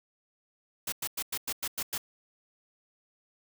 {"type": "noise bursts", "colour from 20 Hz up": "white", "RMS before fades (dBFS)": -33, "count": 8, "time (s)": [0.87, 1.98], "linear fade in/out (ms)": 5, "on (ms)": 53, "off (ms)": 98, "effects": []}